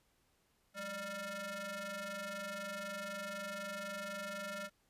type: ring-modulated tone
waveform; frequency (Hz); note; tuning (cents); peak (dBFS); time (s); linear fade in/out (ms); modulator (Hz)
sawtooth; 392; G4; 0; -34; 0.74-4.7; 50; 992
effects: pink hiss -75 dBFS RMS until 4.89 s + resampled to 32000 Hz